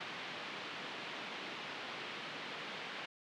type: band-pass noise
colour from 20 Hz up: white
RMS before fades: -45 dBFS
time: 0-3.06 s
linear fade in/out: 10 ms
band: 150 to 3400 Hz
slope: 24 dB/octave
effects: none